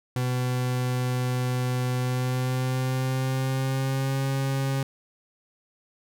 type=tone with pitch glide; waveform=40% pulse; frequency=125.7 to 135.5 Hz; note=B2 to C#3; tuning=+31 to -39 cents; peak=-23 dBFS; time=0.16-4.83 s; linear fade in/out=2 ms; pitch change=+130 cents; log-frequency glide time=1.96-4.25 s; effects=none